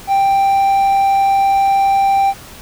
triangle tone, 786 Hz, G5, 4 cents sharp, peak -8 dBFS, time 0.07-2.34 s, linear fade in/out 50 ms, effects pink hiss -36 dBFS RMS until 2.61 s

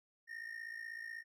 triangle ring-modulated tone, 1840 Hz, A#6, 23 cents flat, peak -39 dBFS, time 0.27-1.24 s, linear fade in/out 50 ms, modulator 28.1 Hz, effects none

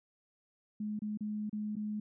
sine tone with dropouts, 211.3 Hz, G#3, 30 cents sharp, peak -34 dBFS, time 0.8-2 s, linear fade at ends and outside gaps 5 ms, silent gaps 0.992-1.019 / 1.174-1.207 / 1.496-1.528 / 1.756-1.765 s, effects none

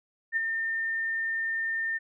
sine tone with ADSR envelope, 1810 Hz, A6, 48 cents sharp, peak -22 dBFS, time 0.32-1.99 s, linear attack 46 ms, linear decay 17 ms, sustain -5 dB, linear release 25 ms, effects none

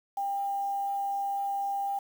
sine tone with quantisation, 797 Hz, G5, 28 cents sharp, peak -28 dBFS, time 0.17-1.99 s, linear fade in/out 5 ms, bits 8, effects none

